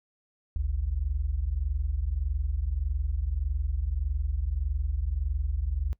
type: tone pair together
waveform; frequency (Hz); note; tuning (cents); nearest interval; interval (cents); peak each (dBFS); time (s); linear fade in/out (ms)
sine; 52.33 / 74; G#1 / D2; +14 / +14; tritone; 600; -28; 0.56-5.93; 0
effects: noise-tail reverb RT60 0.1 s tail -23 dB re dry + tanh soft clip ceiling -18 dBFS